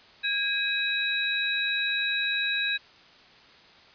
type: tone cluster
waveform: sine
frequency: 1639 / 2530 / 3873 Hz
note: G#6 / D#7 / B7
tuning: -23 / +28 / -35 cents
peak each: -29 dBFS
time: 0.23-2.78 s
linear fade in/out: 20 ms
effects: white hiss -53 dBFS RMS until 3.94 s + resampled to 11025 Hz